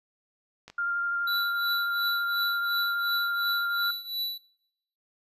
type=clicks; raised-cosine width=0.2 ms; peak=-27 dBFS; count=2; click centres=0.68 / 0.7 s
type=tone with vibrato; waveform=sine; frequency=1396.9 Hz; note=F6; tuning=in tune; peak=-26 dBFS; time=0.78-3.91 s; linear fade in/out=5 ms; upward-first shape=square; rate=12 Hz; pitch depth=8 cents each way
type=tone with tremolo; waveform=square; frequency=3951 Hz; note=B7; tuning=in tune; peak=-27 dBFS; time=1.27-4.38 s; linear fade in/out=5 ms; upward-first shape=triangle; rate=2.8 Hz; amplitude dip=85%
effects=noise-tail reverb RT60 0.7 s tail -21 dB re dry + resampled to 32000 Hz